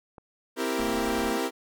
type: click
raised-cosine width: 1 ms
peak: -31 dBFS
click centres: 0.182 s
type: chord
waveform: sawtooth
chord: C dominant seventh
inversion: none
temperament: equal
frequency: 261.6 / 329.6 / 392 / 466.2 Hz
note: C4 / E4 / G4 / Bb4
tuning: 0 / 0 / 0 / 0 cents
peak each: -28 dBFS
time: 0.56-1.51 s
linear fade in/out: 50 ms
type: harmonic tone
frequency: 229.5 Hz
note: A#3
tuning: 27 cents flat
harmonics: 1 / 3 / 5 / 7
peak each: -32 / -41 / -45 / -48 dBFS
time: 0.78-1.38 s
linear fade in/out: 10 ms
type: noise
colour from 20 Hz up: brown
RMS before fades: -42 dBFS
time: 0.79-1.33 s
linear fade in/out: 10 ms
effects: none